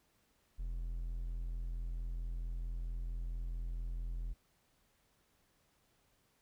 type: tone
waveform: triangle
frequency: 42.23 Hz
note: E1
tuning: 43 cents sharp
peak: -35 dBFS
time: 0.58-4.34 s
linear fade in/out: 20 ms
effects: pink hiss -74 dBFS RMS until 6.41 s